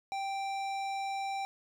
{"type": "tone with hard clipping", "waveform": "triangle", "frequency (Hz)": 784, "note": "G5", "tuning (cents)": 0, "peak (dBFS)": -35, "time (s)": [0.12, 1.45], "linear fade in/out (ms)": 0, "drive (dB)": 18, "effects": []}